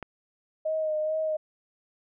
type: click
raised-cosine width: 0.5 ms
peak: -21 dBFS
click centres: 0.027 s
type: tone with vibrato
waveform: sine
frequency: 623 Hz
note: D#5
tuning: 2 cents sharp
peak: -25 dBFS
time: 0.65-1.37 s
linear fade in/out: 10 ms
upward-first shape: sine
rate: 2.3 Hz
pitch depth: 26 cents each way
effects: none